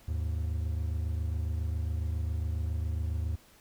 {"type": "tone pair together", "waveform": "triangle", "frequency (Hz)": [77.1, 104.4], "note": ["D#2", "G#2"], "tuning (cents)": [-15, 10], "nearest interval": "perfect fourth", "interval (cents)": 525, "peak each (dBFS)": [-28, -34], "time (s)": [0.08, 3.36], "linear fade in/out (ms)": 5, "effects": ["pink hiss -59 dBFS RMS until 3.6 s"]}